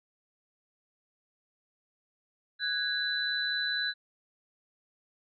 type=tone cluster; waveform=sine; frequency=1506 / 1650 / 3991 Hz; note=F#6 / G#6 / B7; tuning=+30 / -12 / +17 cents; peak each=-35 / -33 / -31 dBFS; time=2.59-3.94 s; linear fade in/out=50 ms; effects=none